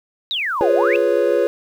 sine exponential two-way sweep, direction down then up, 3988 to 498.8 to 2763 Hz, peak -19 dBFS, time 0.31-0.96 s, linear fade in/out 0 ms, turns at 0.73 s
triangle chord, C# dominant seventh, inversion first, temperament equal, 349.2 / 415.3 / 493.9 / 554.4 Hz, E#4 / G#4 / B4 / C#5, 0 / 0 / 0 / 0 cents, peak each -19 / -18 / -17 / -17 dBFS, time 0.61-1.47 s, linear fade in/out 0 ms
effects 8-bit

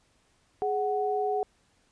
sine tone pair together, 417.7 / 743 Hz, G#4 / F#5, +10 / +7 cents, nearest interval minor seventh, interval 997 cents, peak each -28 dBFS, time 0.62-1.43 s, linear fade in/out 0 ms, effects pink hiss -67 dBFS RMS until 1.91 s + resampled to 22050 Hz

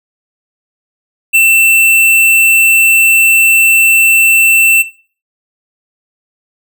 square tone, 2680 Hz, E7, 28 cents sharp, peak -5 dBFS, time 1.33-4.83 s, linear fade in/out 20 ms, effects noise-tail reverb RT60 0.4 s tail -17 dB re dry

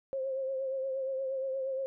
sine tone with vibrato, 532 Hz, C5, 29 cents sharp, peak -31 dBFS, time 0.13-1.86 s, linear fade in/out 0 ms, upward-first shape triangle, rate 8.5 Hz, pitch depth 45 cents each way, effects none

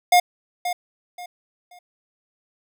square tone with echo, 713 Hz, F5, 36 cents sharp, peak -12 dBFS, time 0.12-0.2 s, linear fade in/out 5 ms, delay 530 ms, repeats 3, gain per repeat -11 dB, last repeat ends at 1.79 s, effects none

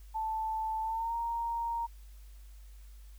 sine tone with pitch glide, 880 to 930.7 Hz, A5 to A#5, 0 to -3 cents, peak -31 dBFS, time 0.14-1.87 s, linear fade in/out 20 ms, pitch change +97 cents, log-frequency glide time 0.82-1.15 s, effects added 50 Hz sine -48 dBFS peak until 3.18 s + white hiss -65 dBFS RMS until 3.18 s

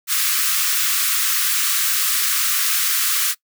white high-pass noise, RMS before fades -19 dBFS, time 0.07-3.35 s, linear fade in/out 50 ms, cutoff 1100 Hz, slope 96 dB/octave, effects noise-tail reverb RT60 0.1 s tail -21 dB re dry

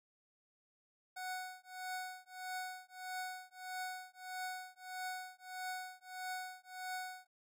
25% pulse tone with tremolo, 740 Hz, F#5, in tune, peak -35 dBFS, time 1.16-7.27 s, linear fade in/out 10 ms, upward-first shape triangle, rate 1.6 Hz, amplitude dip 100%, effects none

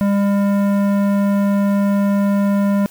sine tone with tanh clipping, 200.6 Hz, G3, 40 cents sharp, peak -15 dBFS, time 0.01-2.86 s, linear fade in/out 0 ms, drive 15 dB, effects white hiss -44 dBFS RMS until 2.9 s

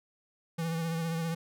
square tone with vibrato, 164.81 Hz, E3, in tune, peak -31 dBFS, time 0.58-1.35 s, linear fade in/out 10 ms, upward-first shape triangle, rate 15 Hz, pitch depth 41 cents each way, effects none

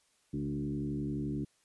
sine tone with frequency modulation, 220 Hz, A3, in tune, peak -32 dBFS, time 0.33-1.45 s, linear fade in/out 10 ms, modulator 71.5 Hz, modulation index 1.6, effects white hiss -71 dBFS RMS until 1.64 s + resampled to 24000 Hz

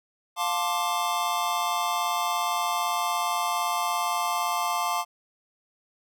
square chord, D minor seventh, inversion first, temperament just, 704.8 / 881 / 1057.2 / 1174.7 Hz, F5 / A5 / C6 / D6, +16 / +2 / +18 / 0 cents, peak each -31 dBFS, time 0.36-5.05 s, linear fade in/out 50 ms, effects none

